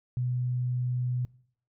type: tone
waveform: sine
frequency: 124.5 Hz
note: B2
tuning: 14 cents sharp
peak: -26 dBFS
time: 0.17-1.25 s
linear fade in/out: 0 ms
effects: noise-tail reverb RT60 0.6 s tail -23 dB re dry